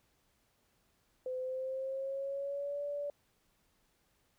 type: tone with pitch glide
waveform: sine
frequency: 511 to 576.9 Hz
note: C5 to D5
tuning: -41 to -31 cents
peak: -35 dBFS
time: 1.26-3.1 s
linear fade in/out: 2 ms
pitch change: +210 cents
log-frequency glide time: 1.38-2.83 s
effects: pink hiss -74 dBFS RMS until 4.38 s